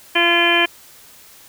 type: harmonic tone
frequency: 343.2 Hz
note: F4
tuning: 30 cents flat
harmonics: 1 / 2 / 3 / 4 / 5 / 6 / 7 / 8 / 9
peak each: -21 / -22 / -23 / -30 / -19 / -26 / -18 / -28 / -19 dBFS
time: 0.15-0.66 s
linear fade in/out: 10 ms
effects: white hiss -45 dBFS RMS until 1.48 s